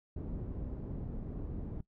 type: low-pass noise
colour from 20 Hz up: pink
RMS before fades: -40 dBFS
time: 0.16-1.81 s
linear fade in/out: 5 ms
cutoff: 290 Hz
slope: 12 dB/octave
effects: noise-tail reverb RT60 0.1 s tail -20 dB re dry